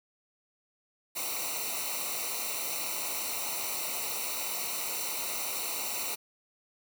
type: noise with comb filter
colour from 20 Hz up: white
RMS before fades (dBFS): -34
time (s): 1.15-6.16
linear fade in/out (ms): 20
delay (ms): 0.6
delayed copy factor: -0.9
effects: none